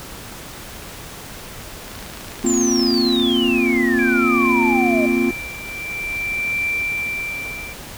click train, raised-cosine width 0.2 ms, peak -18 dBFS, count 37, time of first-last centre 1.88-3.199 s, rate 27.3 Hz
triangle chord, Bb suspended second, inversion none, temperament equal, 233.1 / 261.6 / 349.2 Hz, Bb3 / C4 / F4, 0 / 0 / 0 cents, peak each -18 dBFS, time 2.44-5.31 s, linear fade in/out 5 ms
sine exponential sweep, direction down, 7459 to 600 Hz, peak -20 dBFS, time 2.46-5.06 s, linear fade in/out 5 ms
sine tone with tremolo, 2349 Hz, D7, in tune, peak -18 dBFS, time 3.99-7.73 s, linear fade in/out 0 ms, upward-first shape triangle, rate 0.47 Hz, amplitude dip 80%
effects pink hiss -35 dBFS RMS until 7.97 s

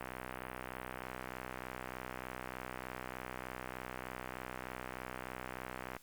click train, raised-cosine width 0.5 ms, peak -26 dBFS, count 378, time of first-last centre 0.01-5.966 s, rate 63.3 Hz, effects white hiss -63 dBFS RMS until 6.02 s + Opus 48 kbps

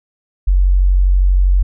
sine tone, 46.25 Hz, F#1, in tune, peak -8 dBFS, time 0.47-1.63 s, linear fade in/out 10 ms, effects none

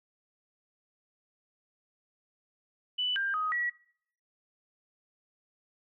sine tone with pitch steps, 2981 / 1592 / 1255 / 1929 Hz, F#7 / G6 / D#6 / B6, +12 / +26 / +15 / -41 cents, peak -28 dBFS, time 2.98-3.7 s, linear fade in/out 10 ms, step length 180 ms, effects noise-tail reverb RT60 0.6 s tail -20 dB re dry

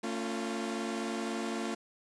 sawtooth chord, A augmented, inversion none, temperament equal with one note detuned, 224.9 / 277.2 / 349.2 Hz, A3 / C#4 / E#4, +38 / 0 / 0 cents, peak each -32 / -36 / -34 dBFS, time 0.03-1.75 s, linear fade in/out 10 ms, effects resampled to 22050 Hz + 9-bit

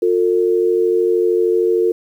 sine tone pair together, 357.2 / 450.4 Hz, F4 / A4, +39 / +40 cents, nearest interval major third, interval 401 cents, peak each -15 dBFS, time 0.02-1.92 s, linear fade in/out 5 ms, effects 8-bit

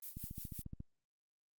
violet noise with tremolo, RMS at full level -46 dBFS, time 0.02-0.62 s, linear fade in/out 5 ms, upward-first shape sine, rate 5.7 Hz, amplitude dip 80%
click train, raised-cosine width 5 ms, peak -33 dBFS, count 10, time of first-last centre 0.17-0.804 s, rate 14.2 Hz
effects Opus 32 kbps

